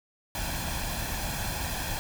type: noise with comb filter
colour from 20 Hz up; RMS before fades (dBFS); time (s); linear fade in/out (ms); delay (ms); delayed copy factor
pink; -32; 0.35-1.99; 0; 1.2; +0.6
effects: none